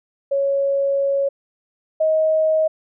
sine tone pair in turn, 554.4 / 630.3 Hz, C#5 / D#5, 0 / +22 cents, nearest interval major second, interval 222 cents, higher second, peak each -16 / -14 dBFS, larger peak second, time 0.31-1.29 / 2-2.68 s, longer first, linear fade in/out 10 ms, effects none

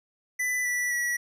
square tone with pitch steps, 1993 / 1963 / 1935 Hz, B6 / B6 / B6, +15 / -11 / -36 cents, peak -26 dBFS, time 0.39-1.17 s, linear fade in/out 10 ms, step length 260 ms, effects resampled to 32000 Hz

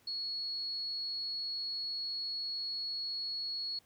sine tone, 4349 Hz, C#8, 34 cents flat, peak -35 dBFS, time 0.07-3.79 s, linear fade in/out 5 ms, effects pink hiss -67 dBFS RMS until 3.85 s + high-pass 80 Hz 12 dB/octave

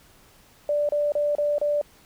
sine tone bursts, 587.3 Hz, D5, in tune, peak -20 dBFS, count 5, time 0.69-1.814 s, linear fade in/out 2 ms, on 200 ms, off 31 ms, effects pink hiss -55 dBFS RMS until 2.05 s

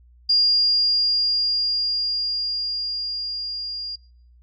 sine tone with level ramp, 4820 Hz, D8, 44 cents sharp, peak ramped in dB -14 to -28 dBFS, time 0.29-3.96 s, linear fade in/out 10 ms, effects noise-tail reverb RT60 0.6 s tail -24 dB re dry + added 60 Hz sine -49 dBFS peak until 4.42 s

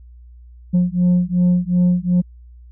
sine beating tone pair, 177.1 / 179.8 Hz, F3 / F#3, +24 / -49 cents, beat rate 2.7 Hz, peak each -14 dBFS, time 0.73-2.22 s, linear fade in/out 20 ms, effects tanh soft clip ceiling -10 dBFS + added 60 Hz sine -39 dBFS peak until 2.71 s

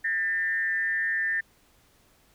sine tone with frequency modulation, 1799 Hz, A6, 38 cents sharp, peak -24 dBFS, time 0.04-1.41 s, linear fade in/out 10 ms, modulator 177 Hz, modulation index 0.57, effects pink hiss -62 dBFS RMS until 2.34 s

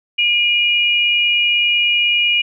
sine tone pair together, 2414 / 2884 Hz, D7 / F#7, +47 / -45 cents, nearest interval minor third, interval 308 cents, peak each -15 dBFS, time 0.18-2.42 s, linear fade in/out 10 ms, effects none

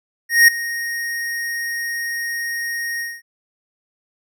square tone with ADSR envelope, 1864.7 Hz, A#6, in tune, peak -6 dBFS, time 0.29-3.22 s, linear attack 190 ms, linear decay 6 ms, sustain -17 dB, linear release 220 ms, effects none

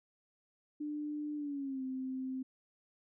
sine tone with pitch glide, 297.8 to 260.8 Hz, D4 to C4, +24 to -5 cents, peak -36 dBFS, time 0.8-2.43 s, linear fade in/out 10 ms, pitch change -229 cents, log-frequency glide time 1.36-1.83 s, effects none

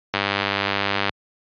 click train, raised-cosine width 0.3 ms, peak -4 dBFS, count 96, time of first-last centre 0.14-1.094 s, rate 99.6 Hz, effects high-pass 80 Hz 12 dB/octave + resampled to 11025 Hz

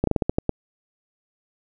slowing click train, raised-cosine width 2 ms, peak -6 dBFS, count 8, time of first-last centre 0.04-0.493 s, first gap 33 ms, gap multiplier 1.22, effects none

